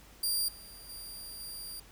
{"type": "tone with level steps", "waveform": "15% pulse", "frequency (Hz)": 4765, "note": "D8", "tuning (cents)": 24, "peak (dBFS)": [-22, -42, -36, -34], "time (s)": [0.23, 1.8], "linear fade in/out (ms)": 5, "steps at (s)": [0.48, 0.89, 1.4], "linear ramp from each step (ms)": 5, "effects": ["added 50 Hz sine -57 dBFS peak until 1.91 s", "pink hiss -57 dBFS RMS until 1.91 s"]}